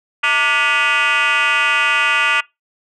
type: tone with frequency modulation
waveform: sine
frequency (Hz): 1975.5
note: B6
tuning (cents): 0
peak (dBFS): -10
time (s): 0.23-2.41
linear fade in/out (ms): 10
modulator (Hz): 267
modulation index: 3.4
effects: noise-tail reverb RT60 0.2 s tail -23 dB re dry + tanh soft clip ceiling -11 dBFS